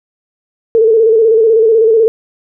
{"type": "tone with vibrato", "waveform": "sine", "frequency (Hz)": 447.1, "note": "A4", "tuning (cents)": 28, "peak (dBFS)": -5, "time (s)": [0.75, 2.08], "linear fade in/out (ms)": 0, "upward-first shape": "square", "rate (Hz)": 16, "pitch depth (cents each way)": 49, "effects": []}